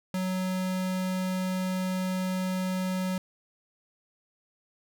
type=tone; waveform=square; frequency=185.6 Hz; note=F#3; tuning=6 cents sharp; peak=-28 dBFS; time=0.14-3.18 s; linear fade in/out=2 ms; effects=none